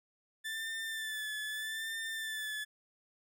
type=tone with vibrato; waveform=30% pulse; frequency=1760 Hz; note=A6; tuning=in tune; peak=-34 dBFS; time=0.44-2.65 s; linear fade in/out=20 ms; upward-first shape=sine; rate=0.8 Hz; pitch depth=38 cents each way; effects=none